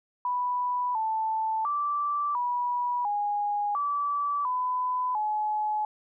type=tone with pitch steps; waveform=sine; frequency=987 / 881 / 1167 / 975 / 824 / 1155 / 1003 / 850 Hz; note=B5 / A5 / D6 / B5 / G#5 / D6 / B5 / G#5; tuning=-1 / +2 / -11 / -23 / -14 / -29 / +26 / +40 cents; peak=-25 dBFS; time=0.25-5.85 s; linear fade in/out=2 ms; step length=700 ms; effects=none

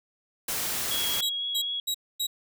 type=noise; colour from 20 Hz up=white; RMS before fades=-30 dBFS; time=0.48-1.21 s; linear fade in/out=5 ms
type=tone with vibrato; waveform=sine; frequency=3322 Hz; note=G#7; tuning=in tune; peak=-28 dBFS; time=0.91-1.8 s; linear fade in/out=2 ms; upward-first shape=sine; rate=4 Hz; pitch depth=11 cents each way
type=tone bursts; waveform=sawtooth; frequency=3840 Hz; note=B7; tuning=49 cents flat; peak=-23 dBFS; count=4; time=1.22-2.27 s; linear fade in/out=10 ms; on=75 ms; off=250 ms
effects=none

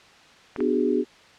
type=clicks; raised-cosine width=0.5 ms; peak=-19 dBFS; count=2; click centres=0.562 / 0.605 s
type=chord; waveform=sine; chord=G# half-diminished seventh; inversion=first; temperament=just; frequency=249.2 / 299 / 373.8 / 415.3 Hz; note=B3 / D4 / F#4 / G#4; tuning=+16 / +31 / +18 / 0 cents; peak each=-25 / -26 / -25 / -25 dBFS; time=0.57-1.05 s; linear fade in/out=50 ms
effects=white hiss -51 dBFS RMS until 1.38 s + low-pass 4000 Hz 12 dB/octave

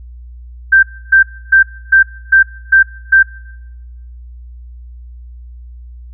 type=tone bursts; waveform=sine; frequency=1568 Hz; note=G6; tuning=in tune; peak=-3 dBFS; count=7; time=0.72-3.23 s; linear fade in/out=10 ms; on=110 ms; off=290 ms; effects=noise-tail reverb RT60 1.0 s tail -23 dB re dry + added 60 Hz sine -30 dBFS peak until 6.13 s

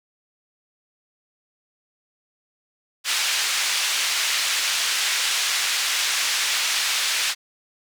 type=band-pass noise; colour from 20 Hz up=pink; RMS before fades=-23 dBFS; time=3.04-7.35 s; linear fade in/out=50 ms; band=2100 to 7300 Hz; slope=12 dB/octave; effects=none

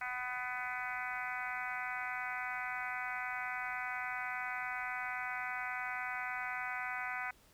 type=harmonic tone; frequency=249.8 Hz; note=B3; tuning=20 cents sharp; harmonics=3 / 4 / 5 / 6 / 7 / 8 / 9 / 10; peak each=-44 / -47 / -46 / -42 / -50 / -43 / -46 / -50 dBFS; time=0.01-7.31 s; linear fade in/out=5 ms; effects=pink hiss -65 dBFS RMS until 7.53 s

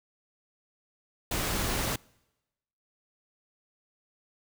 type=noise; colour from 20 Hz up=pink; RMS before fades=-30 dBFS; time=1.31-1.96 s; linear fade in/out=5 ms; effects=noise-tail reverb RT60 1.0 s tail -26 dB re dry

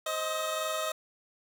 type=tone cluster; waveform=25% pulse; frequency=526 / 628 / 1279 / 3614 Hz; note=C5 / D#5 / D#6 / A7; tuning=+9 / +16 / +47 / +46 cents; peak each=-36 / -28 / -35 / -37 dBFS; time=0.06-0.92 s; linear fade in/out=5 ms; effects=none

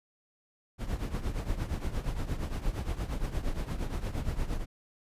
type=noise with tremolo; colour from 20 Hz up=brown; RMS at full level=-29 dBFS; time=0.78-4.66 s; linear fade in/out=50 ms; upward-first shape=triangle; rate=8.6 Hz; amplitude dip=80%; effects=resampled to 32000 Hz

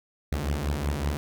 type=beating tone pair; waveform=sawtooth; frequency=69.6 / 74.9 Hz; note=C#2 / D2; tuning=+8 / +35 cents; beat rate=5.3 Hz; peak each=-25 dBFS; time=0.32-1.17 s; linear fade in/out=0 ms; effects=none

